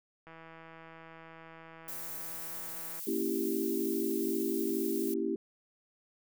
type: click train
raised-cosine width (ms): 0.5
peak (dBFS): -36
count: 445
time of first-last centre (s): 0.27-2.994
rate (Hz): 163
type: noise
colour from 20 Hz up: violet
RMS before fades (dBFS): -41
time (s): 1.88-5.14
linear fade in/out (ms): 2
type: chord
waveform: sine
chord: A# diminished seventh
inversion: none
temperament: equal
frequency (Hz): 233.1 / 277.2 / 329.6 / 392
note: A#3 / C#4 / E4 / G4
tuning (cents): 0 / 0 / 0 / 0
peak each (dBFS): -37 / -37 / -34 / -34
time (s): 3.07-5.36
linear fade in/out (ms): 5
effects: none